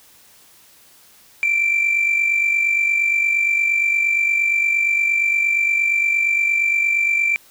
sine tone with amplitude modulation, 2349 Hz, D7, in tune, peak -11 dBFS, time 1.43-7.36 s, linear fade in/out 0 ms, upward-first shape sine, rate 48.6 Hz, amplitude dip 60%, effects tanh soft clip ceiling -11 dBFS + white hiss -50 dBFS RMS until 7.5 s

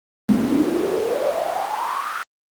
brown noise with high-pass filter sweep, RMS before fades -21 dBFS, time 0.29-2.23 s, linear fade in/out 0 ms, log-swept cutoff 220 to 1400 Hz, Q 9.2, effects Opus 24 kbps

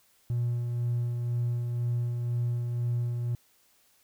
triangle tone with tremolo, 120 Hz, B2, 49 cents flat, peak -22 dBFS, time 0.3-3.35 s, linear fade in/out 0 ms, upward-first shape sine, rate 2 Hz, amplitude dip 40%, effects tanh soft clip ceiling -21 dBFS + white hiss -65 dBFS RMS until 4.03 s

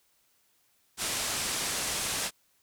white low-pass noise, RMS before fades -32 dBFS, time 0.97-2.31 s, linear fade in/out 50 ms, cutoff 10000 Hz, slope 24 dB/octave, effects white hiss -69 dBFS RMS until 2.62 s

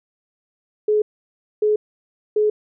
sine tone bursts, 424.1 Hz, G#4, 36 cents sharp, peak -14 dBFS, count 3, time 0.88-2.5 s, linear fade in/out 5 ms, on 140 ms, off 600 ms, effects none

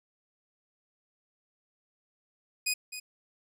15% pulse tone with echo, 2489 Hz, D#7, in tune, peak -20 dBFS, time 2.66-2.74 s, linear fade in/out 10 ms, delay 260 ms, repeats 1, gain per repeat -11 dB, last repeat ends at 3 s, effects none

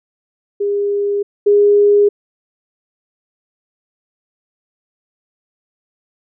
sine tone pair in turn, 405.7 / 409.9 Hz, G#4 / G#4, -41 / -23 cents, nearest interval unison, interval 18 cents, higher second, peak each -14 / -7 dBFS, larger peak second, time 0.6-1.23 / 1.46-2.09 s, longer neither, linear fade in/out 10 ms, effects none

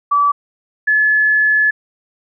sine tone pair in turn, 1152 / 1716.6 Hz, D6 / A6, -34 / -43 cents, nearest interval perfect fifth, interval 691 cents, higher second, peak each -10 dBFS, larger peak neither, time 0.11-0.32 / 0.87-1.71 s, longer second, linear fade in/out 10 ms, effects none

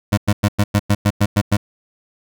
25% pulse tone bursts, 102.4 Hz, G#2, 24 cents flat, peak -8 dBFS, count 10, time 0.12-1.57 s, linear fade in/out 10 ms, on 55 ms, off 100 ms, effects none

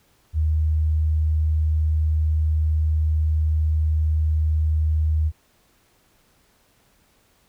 sine tone, 77.78 Hz, D#2, in tune, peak -17 dBFS, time 0.33-5.32 s, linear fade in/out 50 ms, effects pink hiss -61 dBFS RMS until 7.48 s

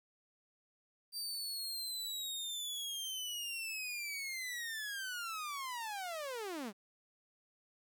sawtooth linear sweep, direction down, 4700 to 183.4 Hz, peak -36 dBFS, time 1.12-6.73 s, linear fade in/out 50 ms, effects 12-bit

